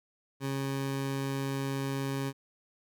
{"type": "tone", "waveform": "20% pulse", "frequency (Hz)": 136.6, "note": "C#3", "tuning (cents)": -25, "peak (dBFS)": -26, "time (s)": [0.4, 2.33], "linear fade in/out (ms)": 50, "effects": []}